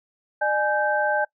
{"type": "tone cluster", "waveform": "sine", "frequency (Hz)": [602, 837, 1559], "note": ["D5", "G#5", "G6"], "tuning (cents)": [43, 13, -10], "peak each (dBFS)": -24, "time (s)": [0.41, 1.25], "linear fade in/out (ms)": 10, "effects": ["noise-tail reverb RT60 0.1 s tail -23 dB re dry"]}